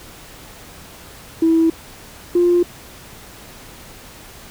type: tone pair in turn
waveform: sine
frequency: 326.7 / 350.4 Hz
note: E4 / F4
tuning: -15 / +6 cents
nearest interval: minor second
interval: 121 cents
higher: second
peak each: -10 dBFS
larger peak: neither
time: 1.42-1.7 / 2.35-2.63 s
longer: neither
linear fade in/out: 5 ms
effects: tanh soft clip ceiling -6 dBFS + pink hiss -40 dBFS RMS until 4.5 s